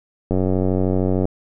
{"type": "click train", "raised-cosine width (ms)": 2, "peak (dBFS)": -7, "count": 89, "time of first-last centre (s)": [0.31, 1.254], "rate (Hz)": 93.2, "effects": []}